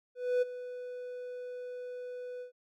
triangle tone with ADSR envelope, 496 Hz, B4, 7 cents sharp, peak -22 dBFS, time 0.15-2.52 s, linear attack 270 ms, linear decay 17 ms, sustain -15 dB, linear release 110 ms, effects none

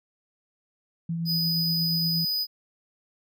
sine tone with tremolo, 166.7 Hz, E3, 20 cents sharp, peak -25 dBFS, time 1.09-2.25 s, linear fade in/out 5 ms, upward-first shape triangle, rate 8.5 Hz, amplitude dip 30%
square tone, 4978 Hz, D#8, in tune, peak -25 dBFS, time 1.25-2.47 s, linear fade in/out 50 ms
effects none

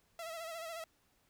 sawtooth tone with vibrato, 659.3 Hz, E5, in tune, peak -38 dBFS, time 0.19-0.84 s, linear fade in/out 2 ms, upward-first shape sine, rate 14 Hz, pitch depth 57 cents each way, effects pink hiss -73 dBFS RMS until 1.29 s

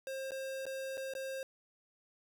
square tone with dropouts, 533 Hz, C5, 32 cents sharp, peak -39 dBFS, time 0.07-1.43 s, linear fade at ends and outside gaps 1 ms, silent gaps 0.308-0.318 / 0.655-0.665 / 0.972-0.977 / 1.137-1.151 s, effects none

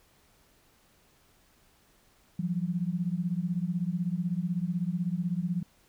sine beating tone pair, 169 / 185 Hz, E3 / F#3, +43 / 0 cents, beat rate 16 Hz, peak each -30 / -31 dBFS, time 2.39-5.63 s, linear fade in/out 5 ms, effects pink hiss -64 dBFS RMS until 5.88 s

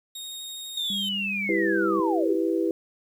sawtooth tone with vibrato, 3729 Hz, A#7, in tune, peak -32 dBFS, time 0.15-1.09 s, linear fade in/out 5 ms, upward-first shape square, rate 12 Hz, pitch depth 9 cents each way
sine linear sweep, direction down, 3700 to 311.1 Hz, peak -26 dBFS, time 0.77-2.35 s, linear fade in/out 5 ms
sine tone, 198.8 Hz, G3, 25 cents sharp, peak -32 dBFS, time 0.9-2 s, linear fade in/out 2 ms
sine chord, E minor, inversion none, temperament equal, 329.6 / 392 / 493.9 Hz, E4 / G4 / B4, 0 / 0 / 0 cents, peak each -24 / -27 / -29 dBFS, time 1.49-2.71 s, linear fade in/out 2 ms
effects 9-bit

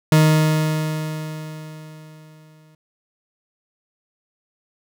40% pulse tone with exponential decay, 155.56 Hz, D#3, in tune, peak -9 dBFS, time 0.12-2.75 s, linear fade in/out 2 ms, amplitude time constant 570 ms, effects none

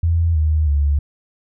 sine tone with pitch steps, 83.6 / 77.55 / 71.94 Hz, E2 / D#2 / D2, +25 / -5 / -35 cents, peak -13 dBFS, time 0.03-0.99 s, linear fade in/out 5 ms, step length 320 ms, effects none

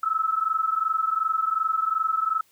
sine tone pair together, 1295.8 / 1318.5 Hz, E6 / E6, -30 / 0 cents, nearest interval unison, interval 30 cents, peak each -24 / -25 dBFS, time 0.03-2.41 s, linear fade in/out 5 ms, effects white hiss -62 dBFS RMS until 2.51 s

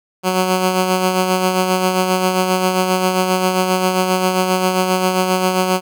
10% pulse tone with tremolo, 185 Hz, F#3, in tune, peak -4 dBFS, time 0.23-5.81 s, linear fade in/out 50 ms, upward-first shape sine, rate 7.5 Hz, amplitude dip 45%, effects none

